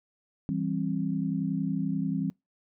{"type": "chord", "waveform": "sine", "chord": "C major", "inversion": "first", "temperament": "equal with one note detuned", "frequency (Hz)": [164.81, 196, 265.9], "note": ["E3", "G3", "C4"], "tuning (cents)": [0, 0, 28], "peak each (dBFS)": -31, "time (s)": [0.49, 2.3], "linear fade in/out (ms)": 0, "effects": ["noise-tail reverb RT60 0.2 s tail -26 dB re dry"]}